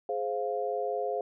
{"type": "chord", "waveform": "sine", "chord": "F minor", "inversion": "first", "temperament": "just", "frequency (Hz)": [419.1, 523.8, 698.5], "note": ["Ab4", "C5", "F5"], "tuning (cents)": [16, 2, 0], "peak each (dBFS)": -33, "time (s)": [0.09, 1.21], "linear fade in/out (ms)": 2, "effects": []}